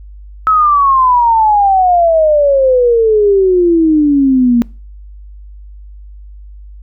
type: exponential sweep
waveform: sine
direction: down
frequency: 1300 to 233.1 Hz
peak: -6 dBFS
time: 0.47-4.62 s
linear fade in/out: 0 ms
effects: noise-tail reverb RT60 0.4 s tail -25 dB re dry + added 50 Hz sine -30 dBFS peak until 6.82 s